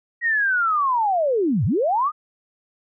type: linear two-way sweep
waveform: sine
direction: down then up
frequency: 1913 to 87.31 to 1272 Hz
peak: -17 dBFS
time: 0.21-2.12 s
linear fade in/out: 50 ms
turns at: 1.65 s
effects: none